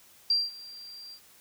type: tone with ADSR envelope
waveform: sine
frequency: 4731 Hz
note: D8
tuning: 12 cents sharp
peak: -20 dBFS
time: 0.3-1.2 s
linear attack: 4 ms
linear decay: 200 ms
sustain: -22 dB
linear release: 73 ms
effects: white hiss -57 dBFS RMS until 1.4 s